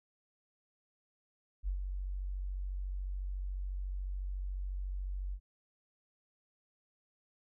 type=tone with ADSR envelope; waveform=sine; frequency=47 Hz; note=F#1; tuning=28 cents sharp; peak=-30 dBFS; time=1.63-5.4 s; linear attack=49 ms; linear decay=94 ms; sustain=-5 dB; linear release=69 ms; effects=none